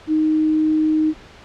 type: tone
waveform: sine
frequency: 311.1 Hz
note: D#4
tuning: in tune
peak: -14 dBFS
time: 0.07-1.14 s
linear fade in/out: 50 ms
effects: pink hiss -43 dBFS RMS until 1.44 s + low-pass 4000 Hz 12 dB/octave